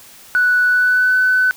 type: tone with pitch glide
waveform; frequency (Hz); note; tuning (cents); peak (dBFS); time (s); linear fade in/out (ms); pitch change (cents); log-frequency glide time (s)
sine; 1480 to 1506.7; F#6 to F#6; 0 to +31; -10; 0.35-1.51; 0; +31; 0.67-1.16
effects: tanh soft clip ceiling -6 dBFS + white hiss -42 dBFS RMS until 1.56 s